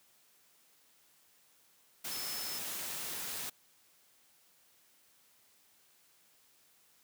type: tone in noise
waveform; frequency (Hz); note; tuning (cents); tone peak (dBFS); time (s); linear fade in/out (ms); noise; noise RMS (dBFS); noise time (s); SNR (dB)
sine; 5240; E8; -11; -42; 2.11-2.59; 10; white; -40; 2.04-3.5; -5
effects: white hiss -67 dBFS RMS until 7.03 s + high-pass 100 Hz 12 dB/octave